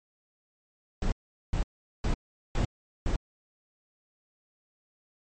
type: noise bursts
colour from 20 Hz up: brown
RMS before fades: -26 dBFS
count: 5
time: 1.02-3.16 s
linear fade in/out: 2 ms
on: 100 ms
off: 410 ms
effects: MP3 32 kbps